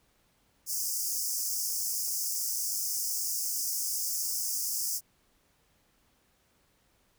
pink high-pass noise, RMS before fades -32 dBFS, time 0.66-5.01 s, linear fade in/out 50 ms, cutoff 5000 Hz, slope 96 dB/octave, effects pink hiss -69 dBFS RMS until 7.18 s

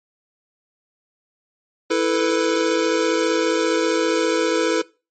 square chord, E suspended fourth, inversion none, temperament just, 329.6 / 439.5 / 494.4 Hz, E4 / A4 / B4, 0 / -2 / +2 cents, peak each -22 dBFS, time 1.9-4.82 s, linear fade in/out 10 ms, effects noise-tail reverb RT60 0.3 s tail -21 dB re dry + MP3 32 kbps

